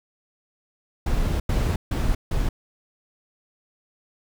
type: noise bursts at uneven times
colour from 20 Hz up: brown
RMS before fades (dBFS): -22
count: 4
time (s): 1.06-1.4 / 1.49-1.76 / 1.91-2.15 / 2.31-2.49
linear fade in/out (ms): 5
effects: none